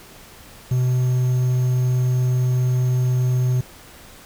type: tone with quantisation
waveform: triangle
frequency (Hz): 126.1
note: B2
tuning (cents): +36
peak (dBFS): -14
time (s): 0.71-3.61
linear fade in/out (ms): 5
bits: 7
effects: pink hiss -44 dBFS RMS until 4.25 s

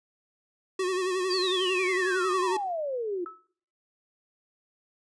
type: tone with vibrato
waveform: square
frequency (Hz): 370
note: F#4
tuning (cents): 0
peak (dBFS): -26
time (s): 0.79-2.57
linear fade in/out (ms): 5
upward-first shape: sine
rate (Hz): 11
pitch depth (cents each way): 55
type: exponential sweep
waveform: sine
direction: down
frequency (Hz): 4819 to 338.3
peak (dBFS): -28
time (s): 1.3-3.25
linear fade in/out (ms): 10
type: tone with exponential decay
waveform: sine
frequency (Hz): 1301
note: E6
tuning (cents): -23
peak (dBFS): -34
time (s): 3.26-3.47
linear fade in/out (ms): 1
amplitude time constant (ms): 45
effects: noise-tail reverb RT60 0.5 s tail -20 dB re dry + resampled to 22050 Hz

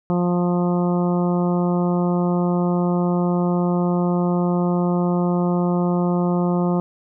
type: harmonic tone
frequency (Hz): 176.5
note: F3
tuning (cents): +19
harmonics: 1 / 2 / 3 / 4 / 5 / 6 / 7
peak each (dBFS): -18 / -24 / -28 / -30 / -32 / -34 / -35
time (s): 0.1-6.8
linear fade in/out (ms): 0
effects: none

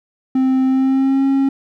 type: tone with pitch glide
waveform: triangle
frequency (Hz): 261.6 to 271.9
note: C4 to C#4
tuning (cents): 0 to -33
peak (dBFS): -10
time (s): 0.35-1.49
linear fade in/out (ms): 5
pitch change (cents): +67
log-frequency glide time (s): 0.65-1.26
effects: none

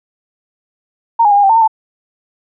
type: tone with pitch steps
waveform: sine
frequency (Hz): 922 / 828 / 807 / 816 / 781 / 896 / 911 / 880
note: A#5 / G#5 / G#5 / G#5 / G5 / A5 / A#5 / A5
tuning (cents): -19 / -5 / -50 / -31 / -7 / +31 / -40 / 0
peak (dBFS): -6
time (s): 1.19-1.678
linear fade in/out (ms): 10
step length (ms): 61
effects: none

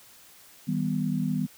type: chord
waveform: sine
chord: Eb augmented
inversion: none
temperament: equal with one note detuned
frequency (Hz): 158.56 / 196 / 246.9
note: Eb3 / G3 / B3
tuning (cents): +33 / 0 / 0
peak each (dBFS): -29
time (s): 0.67-1.47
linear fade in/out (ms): 20
effects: white hiss -53 dBFS RMS until 1.57 s

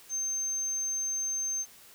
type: tone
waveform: sine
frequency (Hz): 6300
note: G8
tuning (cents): +8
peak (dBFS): -29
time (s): 0.09-1.66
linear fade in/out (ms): 50
effects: white hiss -54 dBFS RMS until 1.94 s

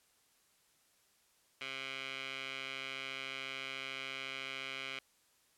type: tone with band-pass filter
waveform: 15% pulse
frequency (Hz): 133.9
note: C3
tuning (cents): +40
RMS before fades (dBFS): -43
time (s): 1.61-4.99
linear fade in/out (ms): 2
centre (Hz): 2600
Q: 3.1
effects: white hiss -71 dBFS RMS until 5.57 s + low-pass 12000 Hz 12 dB/octave

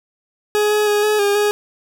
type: tone with pitch steps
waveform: 40% pulse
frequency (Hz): 419.2 / 421.5 / 415.4 / 424.1 / 405.6 / 415.6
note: G#4 / G#4 / G#4 / G#4 / G#4 / G#4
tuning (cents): +16 / +26 / 0 / +36 / -41 / +1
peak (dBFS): -13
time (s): 0.55-1.51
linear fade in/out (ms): 0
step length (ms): 160
effects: none

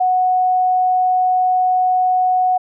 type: tone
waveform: sine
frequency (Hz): 737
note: F#5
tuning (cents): -7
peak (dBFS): -12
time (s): 0-2.58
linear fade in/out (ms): 10
effects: none

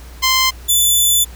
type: tone pair in turn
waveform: 10% pulse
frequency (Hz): 1042 / 3495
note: C6 / A7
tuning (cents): -7 / -12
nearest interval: octave + major sixth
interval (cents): 2095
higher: second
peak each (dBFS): -3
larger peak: neither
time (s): 0.22-0.51 / 0.68-1.25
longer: second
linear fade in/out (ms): 20
effects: added 60 Hz sine -33 dBFS peak until 1.35 s + pink hiss -42 dBFS RMS until 1.35 s

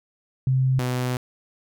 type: tone pair in turn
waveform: sine / sawtooth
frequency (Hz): 130.81 / 125.56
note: C3 / B2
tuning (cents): 0 / +29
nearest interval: minor second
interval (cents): 71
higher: first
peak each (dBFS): -17 / -19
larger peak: first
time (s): 0.47-0.79 / 0.79-1.17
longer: second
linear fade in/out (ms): 2
effects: none

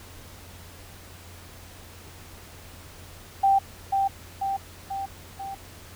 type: tone with echo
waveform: sine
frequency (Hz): 784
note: G5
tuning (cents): 0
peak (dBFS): -16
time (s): 3.43-3.59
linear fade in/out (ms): 10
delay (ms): 490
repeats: 4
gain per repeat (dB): -4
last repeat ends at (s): 5.55
effects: added 88 Hz sine -48 dBFS peak until 5.95 s + pink hiss -47 dBFS RMS until 5.95 s

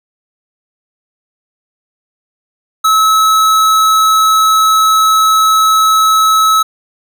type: tone with hard clipping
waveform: sine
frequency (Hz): 1295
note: E6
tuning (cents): -31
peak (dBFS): -8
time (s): 2.84-6.63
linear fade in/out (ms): 10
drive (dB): 18
effects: none

